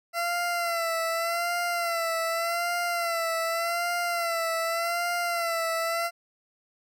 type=tone with vibrato; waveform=20% pulse; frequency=678 Hz; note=E5; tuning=49 cents sharp; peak=-21 dBFS; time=0.13-6.11 s; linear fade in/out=50 ms; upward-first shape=sine; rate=0.85 Hz; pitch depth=53 cents each way; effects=none